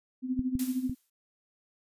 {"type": "tone with tremolo", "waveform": "sine", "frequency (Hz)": 255.9, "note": "C4", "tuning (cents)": -38, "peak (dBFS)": -25, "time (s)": [0.22, 0.95], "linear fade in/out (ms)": 50, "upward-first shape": "sine", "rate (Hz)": 13, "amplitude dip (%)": 75}
{"type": "clicks", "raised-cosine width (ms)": 5, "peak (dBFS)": -23, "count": 3, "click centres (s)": [0.393, 0.553, 0.896]}
{"type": "noise with exponential decay", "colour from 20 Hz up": "blue", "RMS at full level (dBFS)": -35, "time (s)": [0.59, 1.1], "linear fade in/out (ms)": 5, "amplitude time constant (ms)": 110}
{"effects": ["resampled to 32000 Hz"]}